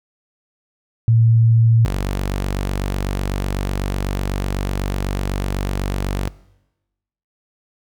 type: tone pair in turn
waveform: sine / sawtooth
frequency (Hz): 114.2 / 48.02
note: A#2 / G1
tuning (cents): -35 / -35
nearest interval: octave + minor third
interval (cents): 1500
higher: first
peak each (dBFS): -10 / -15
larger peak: first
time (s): 1.08-1.85 / 1.85-6.28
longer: second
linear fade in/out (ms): 0
effects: noise-tail reverb RT60 1.0 s tail -21 dB re dry